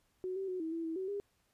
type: tone with pitch steps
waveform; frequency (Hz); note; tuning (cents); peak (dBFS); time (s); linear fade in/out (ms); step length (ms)
sine; 369.8 / 385.8 / 367.8 / 322.1 / 331.1 / 324.3 / 377.8 / 404.2; F#4 / G4 / F#4 / E4 / E4 / E4 / F#4 / G#4; -1 / -28 / -10 / -40 / +8 / -28 / +36 / -47; -35; 0.24-1.2; 0; 120
effects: pink hiss -75 dBFS RMS until 1.53 s + resampled to 32000 Hz